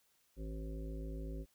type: harmonic tone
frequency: 53.8 Hz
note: A1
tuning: 38 cents flat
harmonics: 1 / 3 / 5 / 7 / 9 / 10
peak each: -41 / -49 / -50 / -52 / -59 / -56 dBFS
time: 0.36-1.46 s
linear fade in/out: 50 ms
effects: white hiss -74 dBFS RMS until 1.54 s